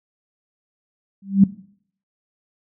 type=tone with exponential growth; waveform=sine; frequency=196 Hz; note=G3; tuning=in tune; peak=-5 dBFS; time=1.22-1.44 s; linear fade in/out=5 ms; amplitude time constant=46 ms; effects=noise-tail reverb RT60 0.6 s tail -18 dB re dry